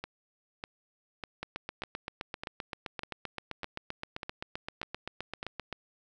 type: two click trains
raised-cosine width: 0.3 ms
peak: -20 / -21 dBFS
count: 34 / 10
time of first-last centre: 1.43-5.727 / 0.04-5.429 s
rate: 7.68 / 1.67 Hz
effects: none